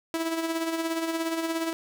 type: tone with tremolo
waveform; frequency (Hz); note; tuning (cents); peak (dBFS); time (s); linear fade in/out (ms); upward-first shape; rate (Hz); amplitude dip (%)
sawtooth; 327.8; E4; -10; -21; 0.14-1.73; 0; sine; 17; 50
effects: none